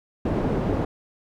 white low-pass noise, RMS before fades -24 dBFS, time 0.25-0.85 s, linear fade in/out 5 ms, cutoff 400 Hz, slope 12 dB/octave, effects none

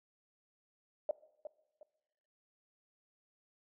sine tone with echo, 606 Hz, D#5, 46 cents flat, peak -29 dBFS, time 1.09-1.11 s, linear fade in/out 2 ms, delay 360 ms, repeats 2, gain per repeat -11 dB, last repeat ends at 1.83 s, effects noise-tail reverb RT60 1.0 s tail -19 dB re dry

